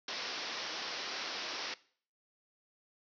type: low-pass noise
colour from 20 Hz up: white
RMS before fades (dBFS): -40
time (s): 0.08-1.74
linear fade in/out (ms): 2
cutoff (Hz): 5700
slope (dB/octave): 96
effects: noise-tail reverb RT60 0.5 s tail -20 dB re dry + high-pass 300 Hz 12 dB/octave